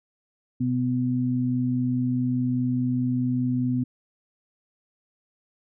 sine tone pair together, 125.7 / 250.5 Hz, B2 / B3, +31 / +25 cents, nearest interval octave, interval 1194 cents, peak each -26 / -23 dBFS, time 0.6-3.84 s, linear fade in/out 10 ms, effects none

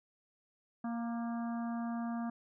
harmonic tone with a mistuned harmonic, 233.1 Hz, A#3, in tune, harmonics 1 / 3 / 4 / 5 / 6 / 7, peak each -35 / -44 / -51 / -49 / -56 / -55 dBFS, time 0.84-2.3 s, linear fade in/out 5 ms, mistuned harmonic 5, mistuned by +24 cents, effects none

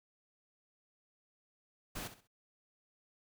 pink noise with echo, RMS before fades -42 dBFS, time 1.95-2.08 s, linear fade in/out 10 ms, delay 65 ms, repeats 3, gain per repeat -11 dB, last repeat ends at 2.275 s, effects none

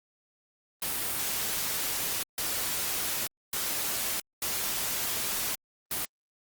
white noise bursts at uneven times, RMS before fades -31 dBFS, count 5, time 0.82-2.23 / 2.38-3.27 / 3.53-4.2 / 4.42-5.55 / 5.91-6.05 s, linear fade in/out 2 ms, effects Opus 32 kbps

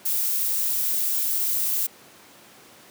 violet noise, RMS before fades -24 dBFS, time 0.05-1.87 s, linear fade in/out 10 ms, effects pink hiss -49 dBFS RMS until 2.9 s + high-pass 200 Hz 12 dB/octave

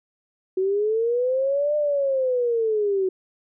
sine linear two-way sweep, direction up then down, 370 to 601 to 370 Hz, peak -19 dBFS, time 0.57-3.09 s, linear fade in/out 5 ms, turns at 1.76 s, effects none

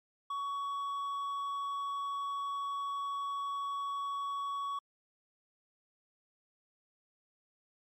triangle tone with hard clipping, 1122 Hz, C#6, 21 cents sharp, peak -35 dBFS, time 0.3-4.79 s, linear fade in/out 5 ms, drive 7 dB, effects MP3 64 kbps

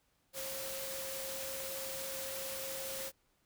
sine tone in noise, 536 Hz, C5, 42 cents sharp, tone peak -44 dBFS, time 0.33-3.12 s, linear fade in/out 50 ms, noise white, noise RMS -42 dBFS, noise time 0.33-3.12 s, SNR -5 dB, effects pink hiss -75 dBFS RMS until 3.45 s

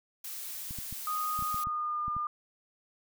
blue noise, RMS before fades -40 dBFS, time 0.24-1.64 s, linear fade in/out 5 ms
clicks, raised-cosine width 5 ms, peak -30 dBFS, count 9, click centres 0.709 / 0.787 / 0.926 / 1.391 / 1.424 / 1.544 / 1.671 / 2.081 / 2.166 s
sine tone with pitch glide, 1241 to 1207.1 Hz, D#6 to D6, -5 to +47 cents, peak -30 dBFS, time 1.07-2.27 s, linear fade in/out 2 ms, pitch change -48 cents, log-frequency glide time 1.42-2.05 s
effects none

